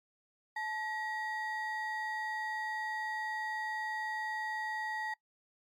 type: ring-modulated tone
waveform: triangle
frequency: 1387 Hz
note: F6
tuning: 12 cents flat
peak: -30 dBFS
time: 0.56-5.14 s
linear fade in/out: 5 ms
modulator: 519 Hz
effects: noise-tail reverb RT60 0.1 s tail -22 dB re dry + MP3 96 kbps